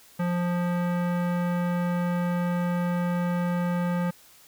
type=tone with low-pass filter; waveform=square; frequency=175.7 Hz; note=F3; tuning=11 cents sharp; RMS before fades=-26 dBFS; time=0.19-4.11 s; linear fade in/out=10 ms; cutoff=1700 Hz; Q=1.1; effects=white hiss -54 dBFS RMS until 4.47 s